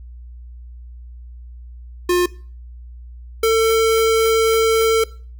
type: tone pair in turn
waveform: square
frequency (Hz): 355.7 / 448.2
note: F4 / A4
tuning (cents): +32 / +32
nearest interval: major third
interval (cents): 400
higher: second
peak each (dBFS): -14 / -13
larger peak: second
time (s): 2.09-2.26 / 3.43-5.04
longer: second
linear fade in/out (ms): 5
effects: noise-tail reverb RT60 0.4 s tail -20 dB re dry + added 60 Hz sine -34 dBFS peak until 5.39 s